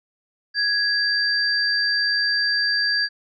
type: tone pair together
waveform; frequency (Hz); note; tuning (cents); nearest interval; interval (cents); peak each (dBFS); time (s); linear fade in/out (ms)
sine; 1661.2 / 4699; G#6 / D8; 0 / 0; octave + tritone; 1800; -21; 0.54-3.09; 50
effects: none